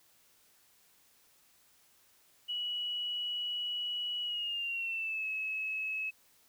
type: tone with pitch glide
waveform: sine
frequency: 2930 to 2580 Hz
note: F#7 to E7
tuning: -18 to -38 cents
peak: -33 dBFS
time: 2.48-6.11 s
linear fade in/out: 20 ms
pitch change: -220 cents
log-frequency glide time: 4.23-5.27 s
effects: white hiss -66 dBFS RMS until 6.48 s